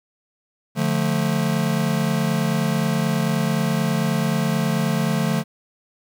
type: chord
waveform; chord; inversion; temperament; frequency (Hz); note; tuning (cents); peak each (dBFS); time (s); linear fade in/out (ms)
square; D minor; none; just; 146.83 / 176.2 / 220.2; D3 / F3 / A3; 0 / +16 / +2; -24; 0.75-5.44; 50
effects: 9-bit